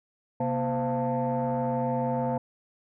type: tone cluster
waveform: sine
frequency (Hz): 132 / 238.7 / 516 / 692 / 888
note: C3 / A#3 / C5 / F5 / A5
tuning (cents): +16 / +41 / -24 / -16 / +16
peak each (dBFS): -31 / -29 / -29 / -32 / -31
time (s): 0.4-2.38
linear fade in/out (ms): 5
effects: tanh soft clip ceiling -19 dBFS